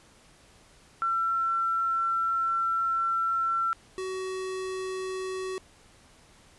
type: tone pair in turn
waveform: sine / square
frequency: 1349 / 375.8 Hz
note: E6 / F#4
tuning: +40 / +27 cents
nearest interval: octave + minor seventh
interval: 2213 cents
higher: first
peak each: -24 / -32 dBFS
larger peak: first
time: 1.02-3.73 / 3.98-5.58 s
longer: first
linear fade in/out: 0 ms
effects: pink hiss -57 dBFS RMS until 6.58 s + resampled to 24000 Hz